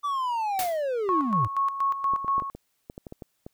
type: linear sweep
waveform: triangle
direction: down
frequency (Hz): 1174.7 to 89.1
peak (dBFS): -23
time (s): 0.03-1.48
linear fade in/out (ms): 20
type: noise with exponential decay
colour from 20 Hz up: white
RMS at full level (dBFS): -28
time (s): 0.59-0.85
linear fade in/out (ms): 1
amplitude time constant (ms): 55
type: tone with tremolo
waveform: sine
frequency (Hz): 1100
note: C#6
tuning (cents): -14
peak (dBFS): -21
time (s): 1.09-2.5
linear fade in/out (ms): 0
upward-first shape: square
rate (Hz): 4.2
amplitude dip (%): 65
type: clicks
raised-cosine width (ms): 2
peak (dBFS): -25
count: 11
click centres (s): 2.136 / 2.246 / 2.381 / 2.422 / 2.55 / 2.899 / 2.979 / 3.068 / 3.124 / 3.222 / 3.465
effects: white hiss -73 dBFS RMS until 3.53 s